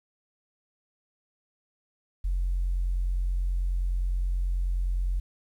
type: tone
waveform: sine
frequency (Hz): 44.74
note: F1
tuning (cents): +43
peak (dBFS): -23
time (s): 2.24-5.2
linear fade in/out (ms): 10
effects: tanh soft clip ceiling -20 dBFS + 10-bit